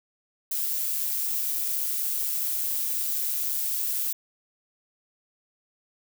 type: noise with amplitude modulation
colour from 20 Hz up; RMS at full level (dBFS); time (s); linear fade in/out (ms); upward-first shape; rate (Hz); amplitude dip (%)
violet; -26; 0.51-4.13; 5; sine; 144; 40
effects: none